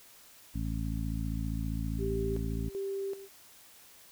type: harmonic tone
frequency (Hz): 55.1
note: A1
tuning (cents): +3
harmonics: 1 / 2 / 3 / 4 / 5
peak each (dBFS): -34 / -37 / -39 / -40 / -41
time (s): 0.54-2.7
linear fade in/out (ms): 20
type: tone with tremolo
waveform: sine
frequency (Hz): 392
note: G4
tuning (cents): 0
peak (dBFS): -32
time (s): 1.98-3.29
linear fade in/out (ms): 50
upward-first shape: square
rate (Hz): 1.3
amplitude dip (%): 75
effects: white hiss -56 dBFS RMS until 4.11 s